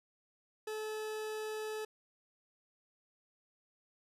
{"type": "tone", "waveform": "40% pulse", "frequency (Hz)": 431.6, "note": "A4", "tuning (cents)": -33, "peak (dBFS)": -37, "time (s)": [0.67, 1.85], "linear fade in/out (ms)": 5, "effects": ["resampled to 32000 Hz"]}